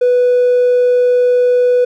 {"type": "tone", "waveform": "triangle", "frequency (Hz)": 493.9, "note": "B4", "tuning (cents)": 0, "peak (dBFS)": -5, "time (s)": [0.01, 1.85], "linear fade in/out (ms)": 10, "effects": ["tanh soft clip ceiling -4 dBFS"]}